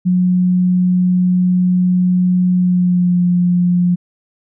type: tone with pitch glide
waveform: sine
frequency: 181.2 to 177.27 Hz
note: F#3 to F3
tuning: -36 to +26 cents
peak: -10 dBFS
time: 0.05-3.96 s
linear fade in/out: 20 ms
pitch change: -38 cents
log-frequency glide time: 2.53-3.2 s
effects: none